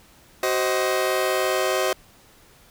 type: chord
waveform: sawtooth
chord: C diminished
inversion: second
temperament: just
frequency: 376.7 / 523.3 / 627.9 Hz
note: Gb4 / C5 / Eb5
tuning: +31 / 0 / +16 cents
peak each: -21 dBFS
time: 0.43-1.93 s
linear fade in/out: 2 ms
effects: pink hiss -53 dBFS RMS until 2.7 s